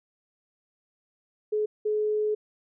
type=tone bursts at uneven times; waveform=sine; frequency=425.1 Hz; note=G#4; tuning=40 cents sharp; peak=-23 dBFS; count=2; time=1.52-1.66 / 1.85-2.35 s; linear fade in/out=10 ms; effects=none